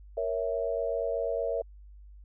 sine chord, A# diminished, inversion none, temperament equal, 466.2 / 554.4 / 659.3 Hz, A#4 / C#5 / E5, 0 / 0 / 0 cents, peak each -32 dBFS, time 0.17-1.62 s, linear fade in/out 5 ms, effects added 50 Hz sine -47 dBFS peak until 2.24 s

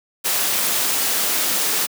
white noise, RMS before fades -20 dBFS, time 0.24-1.87 s, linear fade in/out 20 ms, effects high-pass 200 Hz 12 dB/octave

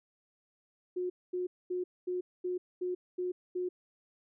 sine tone bursts, 361.7 Hz, F#4, 39 cents flat, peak -31 dBFS, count 8, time 0.96-3.69 s, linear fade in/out 10 ms, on 140 ms, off 230 ms, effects none

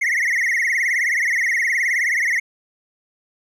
triangle tone with vibrato, 2000 Hz, B6, 21 cents sharp, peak -15 dBFS, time 0.01-2.4 s, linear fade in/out 10 ms, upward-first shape triangle, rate 19 Hz, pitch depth 180 cents each way, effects none

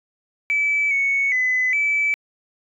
sine tone with pitch steps, 2304 / 2217 / 2015 / 2307 Hz, D7 / C#7 / B6 / D7, -34 / 0 / +34 / -31 cents, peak -16 dBFS, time 0.5-2.14 s, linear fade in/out 0 ms, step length 410 ms, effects tanh soft clip ceiling -12 dBFS

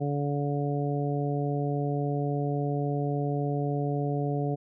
harmonic tone, 143.6 Hz, D3, 39 cents flat, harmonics 1 / 2 / 3 / 4 / 5, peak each -28 / -33 / -33 / -38 / -36 dBFS, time 0-4.56 s, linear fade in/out 20 ms, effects none

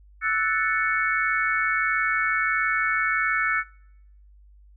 sine chord, F# minor seventh, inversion third, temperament equal, 1318.5 / 1480 / 1760 / 2217 Hz, E6 / F#6 / A6 / C#7, 0 / 0 / 0 / 0 cents, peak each -27 / -27 / -26 / -26 dBFS, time 0.21-3.64 s, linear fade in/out 50 ms, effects noise-tail reverb RT60 0.8 s tail -25 dB re dry + added 50 Hz sine -49 dBFS peak until 4.76 s

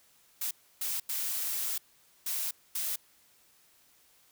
blue noise bursts at uneven times, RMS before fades -33 dBFS, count 5, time 0.41-0.51 / 0.81-1 / 1.09-1.78 / 2.26-2.51 / 2.75-2.96 s, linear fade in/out 5 ms, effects white hiss -64 dBFS RMS until 4.31 s

